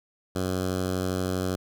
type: tone with notch filter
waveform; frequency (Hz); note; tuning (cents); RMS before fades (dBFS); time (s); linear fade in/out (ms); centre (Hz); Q
10% pulse; 92.5; F#2; 0; -28; 0.35-1.56; 10; 2200; 1.5
effects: none